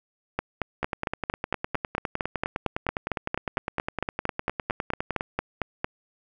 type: two click trains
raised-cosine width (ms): 0.5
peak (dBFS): -12 / -10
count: 44 / 25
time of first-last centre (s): 0.83-5.209 / 0.39-5.845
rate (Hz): 9.82 / 4.4
effects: none